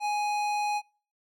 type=tone with tanh clipping; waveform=sine; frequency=832 Hz; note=G#5; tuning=3 cents sharp; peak=-28 dBFS; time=0-0.82 s; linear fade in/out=50 ms; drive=17 dB; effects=noise-tail reverb RT60 0.4 s tail -25 dB re dry